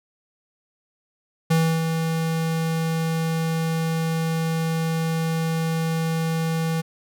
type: tone with ADSR envelope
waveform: square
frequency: 162.7 Hz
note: E3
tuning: 22 cents flat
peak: -16 dBFS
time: 1.5-6.82 s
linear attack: 11 ms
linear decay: 300 ms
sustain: -6 dB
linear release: 19 ms
effects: none